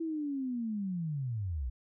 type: linear sweep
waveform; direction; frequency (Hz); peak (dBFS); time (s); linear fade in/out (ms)
sine; down; 332.7 to 56.2; -32; 0-1.7; 10
effects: none